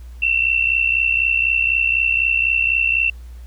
sine tone pair together, 2662 / 2726 Hz, E7 / F7, +16 / -43 cents, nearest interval unison, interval 41 cents, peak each -18 / -17 dBFS, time 0.22-3.1 s, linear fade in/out 5 ms, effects added 60 Hz sine -33 dBFS peak until 3.46 s + pink hiss -54 dBFS RMS until 3.46 s

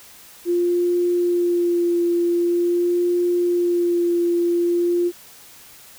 sine tone with vibrato, 348.3 Hz, F4, 5 cents flat, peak -16 dBFS, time 0.45-5.12 s, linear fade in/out 50 ms, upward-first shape sine, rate 0.45 Hz, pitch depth 17 cents each way, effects white hiss -45 dBFS RMS until 5.98 s

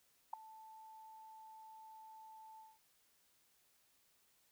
sine tone with ADSR envelope, 880 Hz, A5, in tune, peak -33 dBFS, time 0.33-2.79 s, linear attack 6 ms, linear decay 3 ms, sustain -21 dB, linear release 200 ms, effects white hiss -74 dBFS RMS until 4.51 s

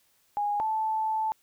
sine tone pair in turn, 824 / 875.6 Hz, G#5 / A5, -14 / -9 cents, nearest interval minor second, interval 105 cents, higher second, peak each -25 dBFS, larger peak neither, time 0.37-0.6 / 0.6-1.32 s, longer second, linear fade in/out 0 ms, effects white hiss -67 dBFS RMS until 1.42 s

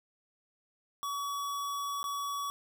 square tone with dropouts, 1133 Hz, C#6, 37 cents sharp, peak -34 dBFS, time 1.03-2.5 s, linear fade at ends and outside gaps 0 ms, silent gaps 2.03-2.041 s, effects none

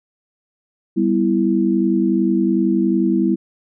sine chord, E minor, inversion first, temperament equal, 196 / 246.9 / 329.6 Hz, G3 / B3 / E4, 0 / 0 / 0 cents, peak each -18 / -20 / -17 dBFS, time 0.96-3.36 s, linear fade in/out 20 ms, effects none

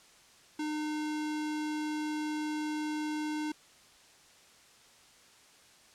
square tone, 304.2 Hz, D#4, 39 cents flat, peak -33 dBFS, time 0.59-3.52 s, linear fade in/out 5 ms, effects white hiss -59 dBFS RMS until 5.94 s + low-pass 8000 Hz 12 dB/octave

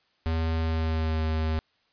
square tone with pitch glide, 81.1 to 79.16 Hz, E2 to D#2, -28 to +30 cents, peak -25 dBFS, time 0.26-1.59 s, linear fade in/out 0 ms, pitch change -42 cents, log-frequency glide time 0.57-1.24 s, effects white hiss -68 dBFS RMS until 1.92 s + resampled to 11025 Hz

